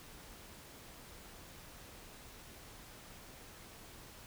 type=silence; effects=pink hiss -54 dBFS RMS until 4.26 s